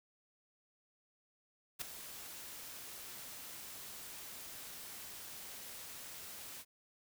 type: noise with ADSR envelope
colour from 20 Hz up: white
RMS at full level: -37 dBFS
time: 1.79-6.65 s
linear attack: 25 ms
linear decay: 6 ms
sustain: -12 dB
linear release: 49 ms
effects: none